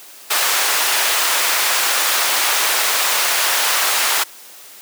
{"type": "high-pass noise", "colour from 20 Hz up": "pink", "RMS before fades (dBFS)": -17, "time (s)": [0.3, 4.24], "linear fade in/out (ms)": 10, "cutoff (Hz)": 910, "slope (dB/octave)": 12, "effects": ["white hiss -40 dBFS RMS until 4.81 s", "high-pass 300 Hz 12 dB/octave"]}